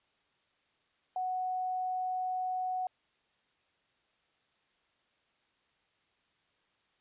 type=tone; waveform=sine; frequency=740 Hz; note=F#5; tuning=in tune; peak=-31 dBFS; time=1.16-2.87 s; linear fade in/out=2 ms; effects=white hiss -73 dBFS RMS until 7 s + resampled to 8000 Hz